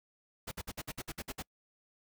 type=noise bursts; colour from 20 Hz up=pink; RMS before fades=-40 dBFS; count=10; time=0.47-1.425 s; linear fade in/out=10 ms; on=46 ms; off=55 ms; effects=noise-tail reverb RT60 0.1 s tail -26 dB re dry